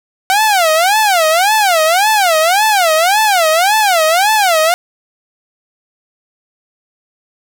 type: tone with vibrato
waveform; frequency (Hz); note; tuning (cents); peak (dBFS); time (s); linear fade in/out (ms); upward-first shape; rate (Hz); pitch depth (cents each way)
sawtooth; 740; F#5; 0; -5; 0.3-4.74; 0; sine; 1.8; 290
effects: none